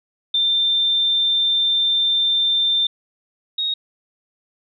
sine tone pair in turn, 3580 / 3757 Hz, A7 / A#7, +29 / +13 cents, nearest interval minor second, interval 84 cents, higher second, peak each -15 / -19 dBFS, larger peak first, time 0.34-2.87 / 3.58-3.74 s, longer first, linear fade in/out 5 ms, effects none

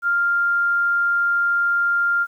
sine tone, 1396.9 Hz, F6, in tune, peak -16 dBFS, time 0.02-2.27 s, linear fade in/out 50 ms, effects 9-bit

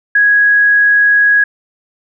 sine tone, 1661.2 Hz, G#6, in tune, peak -6 dBFS, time 0.15-1.44 s, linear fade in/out 5 ms, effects none

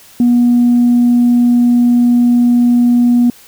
sine tone, 241.6 Hz, B3, 38 cents flat, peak -5 dBFS, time 0.2-3.3 s, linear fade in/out 2 ms, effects tanh soft clip ceiling -3 dBFS + white hiss -41 dBFS RMS until 3.47 s

